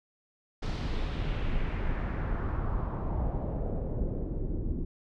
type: noise with low-pass filter sweep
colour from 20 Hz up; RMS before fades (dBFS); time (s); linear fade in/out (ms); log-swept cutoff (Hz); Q
brown; -31; 0.62-4.85; 10; 4900 to 280; 1.8
effects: none